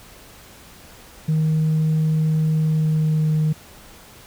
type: tone with pitch glide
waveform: sine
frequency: 156.8 to 154.91 Hz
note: D#3 to D#3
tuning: +14 to -7 cents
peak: -14 dBFS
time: 1.28-3.53 s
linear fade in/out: 10 ms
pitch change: -21 cents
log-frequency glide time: 2.55-3.4 s
effects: tanh soft clip ceiling -14 dBFS + pink hiss -45 dBFS RMS until 4.26 s